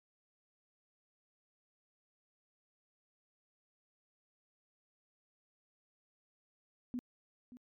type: tone with echo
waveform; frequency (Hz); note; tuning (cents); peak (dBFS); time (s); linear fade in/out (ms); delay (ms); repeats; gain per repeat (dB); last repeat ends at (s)
sine; 246.9; B3; 0; -35; 6.94-6.99; 0; 580; 1; -15; 7.57
effects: MP3 96 kbps